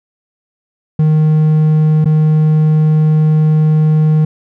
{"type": "tone with dropouts", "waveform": "triangle", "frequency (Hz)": 154.9, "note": "D#3", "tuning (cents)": -7, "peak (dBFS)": -5, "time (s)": [0.99, 4.25], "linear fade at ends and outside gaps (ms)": 5, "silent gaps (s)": [2.045, 2.056], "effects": []}